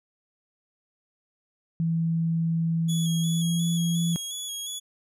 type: tone with pitch glide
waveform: sine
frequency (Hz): 164.81 to 168.66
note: E3 to E3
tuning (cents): 0 to +40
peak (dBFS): -22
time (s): 1.8-4.16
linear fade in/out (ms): 0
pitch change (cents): +40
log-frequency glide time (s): 3.29-3.54
type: tone with vibrato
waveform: 20% pulse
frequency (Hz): 3348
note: G#7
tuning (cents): +13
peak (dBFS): -26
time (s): 2.88-4.8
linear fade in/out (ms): 20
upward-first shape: square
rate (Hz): 2.8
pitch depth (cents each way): 25
effects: none